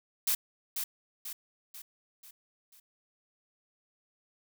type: noise with echo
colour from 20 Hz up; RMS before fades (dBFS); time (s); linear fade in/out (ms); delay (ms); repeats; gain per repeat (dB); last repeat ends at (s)
blue; -28; 0.27-0.35; 5; 490; 5; -6; 2.8
effects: none